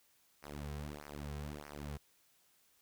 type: tone with flanger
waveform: sawtooth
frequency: 73.42 Hz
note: D2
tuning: in tune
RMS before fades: -45 dBFS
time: 0.42-1.98 s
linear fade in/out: 20 ms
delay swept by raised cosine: 0.26 to 3.46 ms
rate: 1.6 Hz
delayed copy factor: -1
effects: white hiss -71 dBFS RMS until 2.81 s